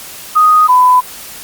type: tone pair in turn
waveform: sine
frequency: 1244.5 / 1001.5 Hz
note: D#6 / B5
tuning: 0 / +24 cents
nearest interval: major third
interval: 376 cents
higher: first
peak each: -4 dBFS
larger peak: neither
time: 0.35-0.68 / 0.68-1.01 s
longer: neither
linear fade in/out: 20 ms
effects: white hiss -30 dBFS RMS until 1.43 s + Opus 48 kbps